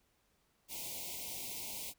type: band-stop noise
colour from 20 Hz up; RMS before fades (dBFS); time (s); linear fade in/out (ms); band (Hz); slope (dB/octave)
white; -43; 0.68-1.94; 50; 990 to 2100; 96
effects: pink hiss -75 dBFS RMS until 1.98 s